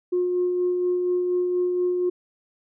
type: tone with tremolo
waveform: sine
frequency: 358.8 Hz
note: F4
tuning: 47 cents sharp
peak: -18 dBFS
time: 0.12-2.1 s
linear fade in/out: 10 ms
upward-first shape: sine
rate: 4.2 Hz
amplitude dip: 30%
effects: tanh soft clip ceiling -15 dBFS